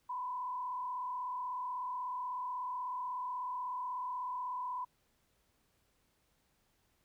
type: tone with frequency modulation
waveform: sine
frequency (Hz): 999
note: B5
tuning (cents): +20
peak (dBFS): -36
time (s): 0.09-4.85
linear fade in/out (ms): 10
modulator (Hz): 36.3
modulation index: 0.72
effects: pink hiss -75 dBFS RMS until 7.04 s